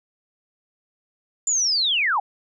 sine linear sweep, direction down, 7220 to 729 Hz, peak -18 dBFS, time 1.47-2.2 s, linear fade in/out 5 ms, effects none

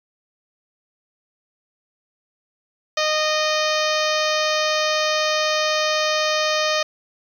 harmonic tone, 616 Hz, D#5, 17 cents flat, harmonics 1 / 2 / 3 / 4 / 5 / 6 / 7 / 8 / 9 / 10, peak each -22 / -25 / -27 / -28 / -29 / -30 / -30 / -31 / -32 / -32 dBFS, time 2.97-6.83 s, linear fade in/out 5 ms, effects 8-bit

